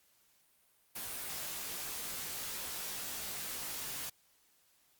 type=noise with comb filter; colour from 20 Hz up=white; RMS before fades=-41 dBFS; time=0.95-4.1 s; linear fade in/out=10 ms; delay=18 ms; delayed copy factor=-0.75; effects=white hiss -70 dBFS RMS until 4.99 s + Opus 48 kbps